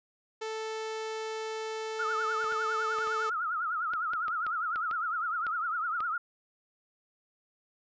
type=tone; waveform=sawtooth; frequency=440 Hz; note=A4; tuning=in tune; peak=-30 dBFS; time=0.41-3.3 s; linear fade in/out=10 ms
type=tone with vibrato; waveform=sine; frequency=1336 Hz; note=E6; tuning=23 cents sharp; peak=-29 dBFS; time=1.99-6.18 s; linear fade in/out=5 ms; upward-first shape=triangle; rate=9.9 Hz; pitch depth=160 cents each way
type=clicks; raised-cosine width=0.3 ms; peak=-26 dBFS; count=12; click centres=2.443 / 2.523 / 2.986 / 3.073 / 3.936 / 4.135 / 4.282 / 4.466 / 4.759 / 4.912 / 5.467 / 6.005 s
effects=resampled to 16000 Hz